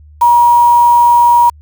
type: tone with quantisation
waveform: sine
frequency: 954 Hz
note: A#5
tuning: 40 cents sharp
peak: -4 dBFS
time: 0.21-1.5 s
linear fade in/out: 10 ms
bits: 4
effects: added 75 Hz sine -36 dBFS peak until 1.61 s